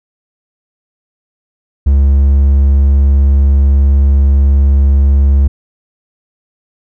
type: tone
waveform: triangle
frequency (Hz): 69.3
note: C#2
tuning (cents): 0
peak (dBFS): -3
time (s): 1.86-5.48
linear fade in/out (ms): 10
effects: none